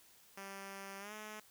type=tone with pitch glide; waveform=5% pulse; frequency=196 to 213.7 Hz; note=G3 to G#3; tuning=0 to +50 cents; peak=-35 dBFS; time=0.37-1.4 s; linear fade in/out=5 ms; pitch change=+150 cents; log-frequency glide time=0.99-1.13 s; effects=white hiss -64 dBFS RMS until 1.5 s